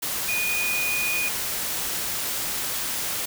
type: tone in noise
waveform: sine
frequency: 2465 Hz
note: D#7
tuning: 17 cents flat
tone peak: -24 dBFS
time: 0.28-1.29 s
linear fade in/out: 10 ms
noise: white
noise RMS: -28 dBFS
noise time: 0.02-3.26 s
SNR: +1 dB
effects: none